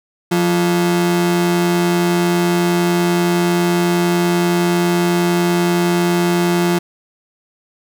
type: ring-modulated tone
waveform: 45% pulse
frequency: 261.6 Hz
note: C4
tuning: in tune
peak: -10 dBFS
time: 0.31-6.79 s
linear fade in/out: 10 ms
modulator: 85.6 Hz
effects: none